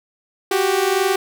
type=tone pair together; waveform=sawtooth; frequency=370.3 / 392 Hz; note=F#4 / G4; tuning=+1 / 0 cents; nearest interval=minor second; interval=99 cents; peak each=-16 / -14 dBFS; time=0.51-1.16 s; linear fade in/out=5 ms; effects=none